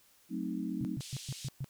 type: chord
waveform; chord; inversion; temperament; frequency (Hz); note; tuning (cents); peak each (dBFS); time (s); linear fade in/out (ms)
sine; F# diminished seventh; none; equal; 185 / 220 / 261.6 / 311.1; F#3 / A3 / C4 / Eb4; 0 / 0 / 0 / 0; -39; 0.29-0.99; 50
type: tone bursts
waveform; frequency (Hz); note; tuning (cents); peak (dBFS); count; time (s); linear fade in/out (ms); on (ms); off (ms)
sine; 134.1; C3; +43; -34; 6; 0.81-1.644; 0; 39; 120
type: band-pass noise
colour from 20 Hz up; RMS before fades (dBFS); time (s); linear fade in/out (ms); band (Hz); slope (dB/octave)
pink; -47; 1-1.49; 10; 3100 to 9400; 24
effects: white hiss -65 dBFS RMS until 1.69 s